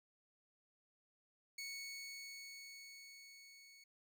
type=tone with level ramp; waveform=20% pulse; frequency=2217 Hz; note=C#7; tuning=in tune; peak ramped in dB=-39 to -55 dBFS; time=1.58-3.84 s; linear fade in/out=5 ms; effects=none